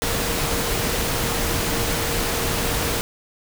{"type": "tone in noise", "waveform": "sine", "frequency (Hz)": 466.2, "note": "A#4", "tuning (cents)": 0, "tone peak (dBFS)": -31, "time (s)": [0.02, 3.01], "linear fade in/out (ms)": 0, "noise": "pink", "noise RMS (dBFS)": -23, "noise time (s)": [0.02, 3.01], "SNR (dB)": -11, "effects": []}